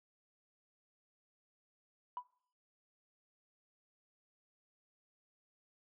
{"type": "tone with exponential decay", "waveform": "sine", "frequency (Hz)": 987.8, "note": "B5", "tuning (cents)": 0, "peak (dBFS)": -34, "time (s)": [2.17, 2.27], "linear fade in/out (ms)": 1, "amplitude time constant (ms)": 20, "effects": ["noise-tail reverb RT60 0.6 s tail -23 dB re dry", "tanh soft clip ceiling -32 dBFS"]}